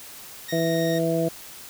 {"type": "tone", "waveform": "20% pulse", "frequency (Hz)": 1864.7, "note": "A#6", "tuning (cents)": 0, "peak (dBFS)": -27, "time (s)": [0.48, 0.99], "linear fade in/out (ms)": 10}
{"type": "harmonic tone", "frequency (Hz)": 164.81, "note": "E3", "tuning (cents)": 0, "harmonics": [1, 2, 3, 4], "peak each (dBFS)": [-26, -26, -26, -26], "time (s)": [0.52, 1.29], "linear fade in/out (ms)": 10}
{"effects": ["white hiss -42 dBFS RMS until 1.69 s"]}